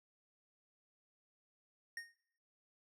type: tone with exponential decay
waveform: square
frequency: 1851 Hz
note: A#6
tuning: 13 cents flat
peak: -40 dBFS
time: 1.97-2.16 s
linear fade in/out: 2 ms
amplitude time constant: 40 ms
effects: noise-tail reverb RT60 0.7 s tail -21 dB re dry + low-pass 10000 Hz 12 dB/octave